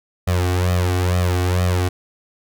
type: tone with flanger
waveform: sawtooth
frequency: 90.1 Hz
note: F#2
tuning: 45 cents flat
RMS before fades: -18 dBFS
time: 0.27-1.89 s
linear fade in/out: 10 ms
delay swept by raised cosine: 1.6 to 2.7 ms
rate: 2.2 Hz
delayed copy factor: +1
effects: none